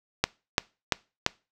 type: click train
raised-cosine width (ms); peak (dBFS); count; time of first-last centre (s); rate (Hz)
0.2; -3; 4; 0.24-1.264; 2.93
effects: noise-tail reverb RT60 0.3 s tail -23 dB re dry